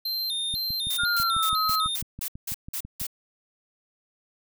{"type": "tone with vibrato", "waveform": "square", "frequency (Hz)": 3883, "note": "B7", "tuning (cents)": -30, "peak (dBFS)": -27, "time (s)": [0.05, 1.96], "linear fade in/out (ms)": 5, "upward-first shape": "square", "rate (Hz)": 2, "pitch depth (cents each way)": 110}
{"type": "click train", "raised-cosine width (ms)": 5, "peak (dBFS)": -26, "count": 16, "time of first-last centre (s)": [0.54, 3.015], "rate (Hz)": 6.06}
{"type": "noise bursts", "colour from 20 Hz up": "blue", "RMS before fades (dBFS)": -31, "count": 9, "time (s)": [0.9, 3.068], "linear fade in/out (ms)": 5, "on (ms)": 72, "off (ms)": 190}
{"type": "tone with pitch glide", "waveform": "sine", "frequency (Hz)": [1417, 1277.1], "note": ["F6", "D#6"], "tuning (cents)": [25, 45], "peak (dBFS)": -23, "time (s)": [0.98, 1.88], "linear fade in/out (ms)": 20, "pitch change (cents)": -180, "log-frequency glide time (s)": [1.11, 1.53]}
{"effects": []}